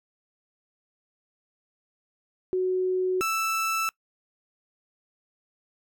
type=tone pair in turn; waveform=sine / 30% pulse; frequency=370 / 1321.2 Hz; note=F#4 / E6; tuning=0 / +4 cents; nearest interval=octave + minor seventh; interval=2204 cents; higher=second; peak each=-22 dBFS; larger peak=neither; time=2.53-3.21 / 3.21-3.89 s; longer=neither; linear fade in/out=0 ms; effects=noise-tail reverb RT60 0.1 s tail -24 dB re dry